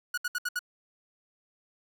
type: tone bursts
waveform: 45% pulse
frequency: 1460 Hz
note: F#6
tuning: 24 cents flat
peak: -28 dBFS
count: 5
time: 0.14-0.592 s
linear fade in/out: 5 ms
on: 36 ms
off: 68 ms
effects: none